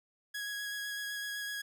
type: tone with vibrato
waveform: sawtooth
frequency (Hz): 1661.2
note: G#6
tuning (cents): 0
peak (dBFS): -33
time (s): 0.34-1.62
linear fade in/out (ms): 10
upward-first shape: square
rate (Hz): 7.9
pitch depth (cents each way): 9
effects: none